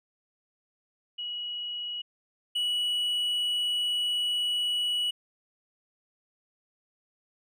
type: tone pair in turn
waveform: sine / triangle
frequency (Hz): 2916 / 2936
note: F#7 / F#7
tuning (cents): -26 / -14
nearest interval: unison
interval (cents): 12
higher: second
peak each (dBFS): -32 / -24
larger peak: second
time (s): 1.18-2.02 / 2.55-5.11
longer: second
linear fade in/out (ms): 10
effects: none